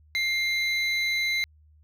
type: tone pair together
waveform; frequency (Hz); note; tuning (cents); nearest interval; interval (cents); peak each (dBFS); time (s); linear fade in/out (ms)
triangle; 2109 / 3989; C7 / B7; +13 / +17; major seventh; 1104; -23 / -28; 0.15-1.44; 0
effects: added 76 Hz sine -54 dBFS peak until 1.83 s